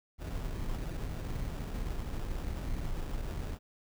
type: noise with sample-and-hold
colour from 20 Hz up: brown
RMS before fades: -36 dBFS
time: 0.18-3.59 s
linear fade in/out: 50 ms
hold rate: 2100 Hz
effects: none